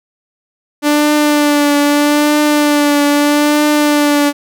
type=tone with vibrato; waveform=sawtooth; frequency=293.7 Hz; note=D4; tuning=in tune; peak=-5 dBFS; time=0.82-4.33 s; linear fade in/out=50 ms; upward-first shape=triangle; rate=0.79 Hz; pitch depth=32 cents each way; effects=none